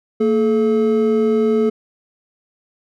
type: tone pair together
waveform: triangle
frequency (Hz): 227.9 / 430.3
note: A#3 / A4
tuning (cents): -39 / -39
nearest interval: major seventh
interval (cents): 1100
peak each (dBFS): -15 / -13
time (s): 0.2-1.7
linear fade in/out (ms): 10
effects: none